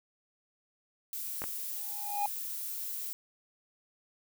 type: noise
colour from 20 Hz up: violet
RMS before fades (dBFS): -38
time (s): 1.13-3.13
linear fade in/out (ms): 0
type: clicks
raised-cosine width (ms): 0.5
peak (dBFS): -23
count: 2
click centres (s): 1.419 / 1.44
type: tone with exponential growth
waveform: triangle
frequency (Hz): 820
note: G#5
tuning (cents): -22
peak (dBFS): -24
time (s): 1.75-2.26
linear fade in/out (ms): 2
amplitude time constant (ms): 110
effects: none

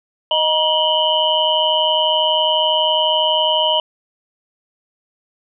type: tone cluster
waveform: sine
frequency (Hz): 622 / 952 / 2918 / 3086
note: D#5 / A#5 / F#7 / G7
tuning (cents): -1 / +36 / -25 / -28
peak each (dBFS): -19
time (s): 0.31-3.8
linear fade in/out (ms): 2
effects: none

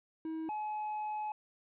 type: tone pair in turn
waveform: triangle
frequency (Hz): 320 / 850.1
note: D#4 / G#5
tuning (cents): +49 / +40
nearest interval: octave + perfect fourth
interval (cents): 1691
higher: second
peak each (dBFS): -34 / -33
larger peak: second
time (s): 0.25-0.49 / 0.49-1.32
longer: second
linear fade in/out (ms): 2
effects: resampled to 8000 Hz + 12-bit

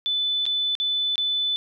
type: tone with dropouts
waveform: sine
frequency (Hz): 3500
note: A7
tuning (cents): -10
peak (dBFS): -21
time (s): 0.06-1.56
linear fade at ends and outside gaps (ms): 0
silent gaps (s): 0.455-0.464 / 0.752-0.8 / 1.157-1.18
effects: none

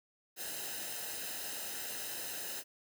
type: noise with comb filter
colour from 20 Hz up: white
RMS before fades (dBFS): -41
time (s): 0.36-2.64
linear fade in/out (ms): 50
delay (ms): 0.88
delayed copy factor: -0.65
effects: none

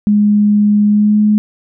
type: tone with pitch glide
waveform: sine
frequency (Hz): 207.7 to 211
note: G#3 to G#3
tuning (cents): 0 to +28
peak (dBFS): -7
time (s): 0.07-1.38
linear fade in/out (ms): 0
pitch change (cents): +28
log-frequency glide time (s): 0.87-1.2
effects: none

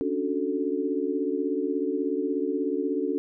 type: chord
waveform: sine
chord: D major seventh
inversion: third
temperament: equal with one note detuned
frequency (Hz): 277.2 / 293.7 / 368.3 / 440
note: C#4 / D4 / F#4 / A4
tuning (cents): 0 / 0 / -8 / 0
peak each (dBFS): -30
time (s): 0.01-3.18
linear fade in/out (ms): 0
effects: none

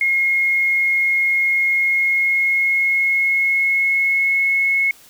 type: tone with pitch glide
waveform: sine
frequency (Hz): 2152 to 2183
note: C7 to C#7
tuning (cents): +48 to -27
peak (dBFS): -14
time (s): 0.01-4.91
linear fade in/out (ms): 2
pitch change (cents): +25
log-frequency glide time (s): 1.73-4.48
effects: white hiss -47 dBFS RMS until 5.09 s

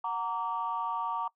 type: chord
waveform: sine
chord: Gb augmented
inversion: none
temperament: just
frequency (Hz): 740 / 925 / 1156.2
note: Gb5 / Bb5 / D6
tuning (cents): 0 / -14 / -27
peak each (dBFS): -38 / -32 / -33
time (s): 0.04-1.28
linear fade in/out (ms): 5
effects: noise-tail reverb RT60 0.1 s tail -22 dB re dry + tanh soft clip ceiling -22 dBFS

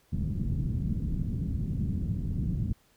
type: low-pass noise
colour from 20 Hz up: white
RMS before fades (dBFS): -30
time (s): 0.12-2.73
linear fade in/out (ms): 10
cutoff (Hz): 190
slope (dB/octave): 24
effects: pink hiss -65 dBFS RMS until 2.96 s

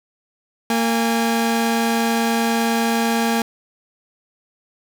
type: tone pair together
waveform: sawtooth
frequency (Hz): 229.5 / 818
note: A#3 / G#5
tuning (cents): -27 / -26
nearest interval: octave + minor seventh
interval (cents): 2201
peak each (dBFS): -14 / -19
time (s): 0.7-3.42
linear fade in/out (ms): 2
effects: none

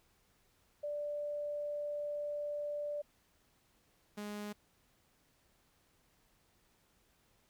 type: tone pair in turn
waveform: sine / sawtooth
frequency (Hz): 587.3 / 207.6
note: D5 / G#3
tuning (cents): 0 / 0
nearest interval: octave + tritone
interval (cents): 1800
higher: first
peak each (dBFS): -36 / -37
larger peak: first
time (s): 0.83-3.02 / 4.17-4.53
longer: first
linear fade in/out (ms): 10
effects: pink hiss -72 dBFS RMS until 7.49 s

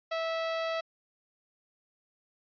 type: tone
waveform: sawtooth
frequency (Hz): 654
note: E5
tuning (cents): -14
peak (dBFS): -26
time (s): 0.11-0.81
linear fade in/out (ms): 10
effects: resampled to 11025 Hz

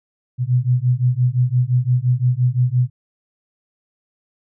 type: beating tone pair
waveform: sine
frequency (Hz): 122 / 127.8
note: B2 / C3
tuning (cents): -21 / -40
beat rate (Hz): 5.8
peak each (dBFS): -17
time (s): 0.38-2.9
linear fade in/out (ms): 50
effects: none

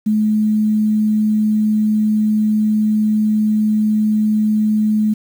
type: tone with quantisation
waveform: sine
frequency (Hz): 214.1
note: A3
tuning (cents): -47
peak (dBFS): -12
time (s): 0.06-5.14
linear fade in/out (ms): 10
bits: 7
effects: none

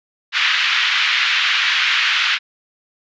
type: band-pass noise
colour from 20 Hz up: white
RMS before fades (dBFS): -17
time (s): 0.32-2.39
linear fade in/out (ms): 50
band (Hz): 1400 to 3400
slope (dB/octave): 24
effects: resampled to 16000 Hz

